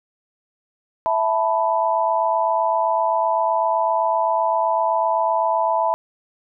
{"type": "chord", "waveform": "sine", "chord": "E suspended fourth", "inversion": "none", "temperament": "equal", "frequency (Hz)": [659.3, 880, 987.8], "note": ["E5", "A5", "B5"], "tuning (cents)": [0, 0, 0], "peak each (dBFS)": -21, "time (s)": [1.06, 5.94], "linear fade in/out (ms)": 0, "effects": []}